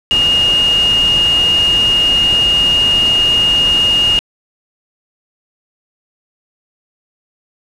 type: tone in noise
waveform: sine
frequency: 2848 Hz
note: F7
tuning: 33 cents sharp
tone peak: -9 dBFS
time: 0.11-4.19 s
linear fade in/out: 0 ms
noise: pink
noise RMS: -23 dBFS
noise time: 0.11-4.19 s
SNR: +11 dB
effects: low-pass 8000 Hz 12 dB/octave